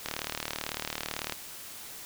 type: click train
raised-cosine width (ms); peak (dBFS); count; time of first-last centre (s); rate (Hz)
0.2; -14; 49; 0.06-1.323; 38
effects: white hiss -44 dBFS RMS until 2.05 s